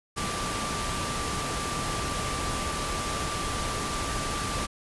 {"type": "tone in noise", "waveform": "sine", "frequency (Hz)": 1174.7, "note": "D6", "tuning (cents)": 0, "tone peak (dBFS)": -34, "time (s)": [0.16, 4.67], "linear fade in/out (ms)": 20, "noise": "pink", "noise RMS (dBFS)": -31, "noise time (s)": [0.16, 4.67], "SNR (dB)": -6, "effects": ["resampled to 24000 Hz"]}